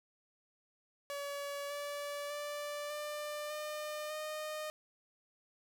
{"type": "tone with pitch steps", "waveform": "sawtooth", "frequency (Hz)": [568, 576.9, 586, 595.2, 604.6, 614.1], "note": ["C#5", "D5", "D5", "D5", "D#5", "D#5"], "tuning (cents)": [42, -31, -4, 23, -50, -23], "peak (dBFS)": -35, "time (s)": [1.1, 4.7], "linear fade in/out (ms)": 0, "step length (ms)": 600, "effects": []}